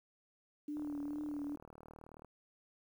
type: tone with vibrato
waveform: sine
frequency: 293.7 Hz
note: D4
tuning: in tune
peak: -38 dBFS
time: 0.68-1.56 s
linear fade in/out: 5 ms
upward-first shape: triangle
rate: 2.3 Hz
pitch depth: 39 cents each way
type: click train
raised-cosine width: 1 ms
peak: -39 dBFS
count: 58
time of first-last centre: 0.77-2.247 s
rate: 38.6 Hz
effects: 11-bit